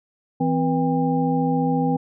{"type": "tone cluster", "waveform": "sine", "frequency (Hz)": [163.6, 257.9, 486.2, 800], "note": ["E3", "C4", "B4", "G5"], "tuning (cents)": [-13, -25, -27, 35], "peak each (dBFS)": [-23, -21, -27, -25], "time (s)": [0.4, 1.97], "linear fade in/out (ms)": 10, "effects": []}